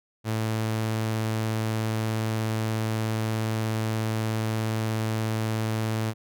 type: tone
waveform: sawtooth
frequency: 110.4 Hz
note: A2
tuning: 6 cents sharp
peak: -21 dBFS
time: 0.24-6.14 s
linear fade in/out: 50 ms
effects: none